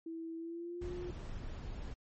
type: tone with pitch glide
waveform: sine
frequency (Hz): 328.1 to 355.7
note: E4 to F4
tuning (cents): -8 to +32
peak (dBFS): -40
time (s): 0.06-1.11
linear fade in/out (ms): 5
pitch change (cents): +140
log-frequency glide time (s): 0.37-0.88
type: noise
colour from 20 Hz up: brown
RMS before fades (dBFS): -43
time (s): 0.81-1.94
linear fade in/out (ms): 10
effects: MP3 32 kbps